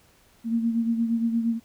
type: beating tone pair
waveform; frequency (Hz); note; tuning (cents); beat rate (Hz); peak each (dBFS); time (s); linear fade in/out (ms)
sine; 229.2 / 237.8; A#3 / A#3; -29 / +35; 8.6; -22 / -30; 0.44-1.6; 50
effects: pink hiss -59 dBFS RMS until 1.64 s